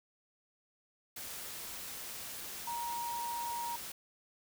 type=tone in noise; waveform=sine; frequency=944 Hz; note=A#5; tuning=22 cents sharp; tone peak=-36 dBFS; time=2.67-3.76 s; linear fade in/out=5 ms; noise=white; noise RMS=-44 dBFS; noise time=1.16-3.92 s; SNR=+5 dB; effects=none